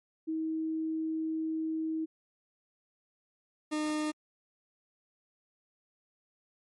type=tone pair in turn; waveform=sine / 40% pulse; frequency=318.7 / 304.9 Hz; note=D#4 / D#4; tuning=+42 / -35 cents; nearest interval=minor second; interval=77 cents; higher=first; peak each=-30 / -29 dBFS; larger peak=second; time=0.27-2.06 / 3.71-4.12 s; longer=first; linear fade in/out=20 ms; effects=MP3 48 kbps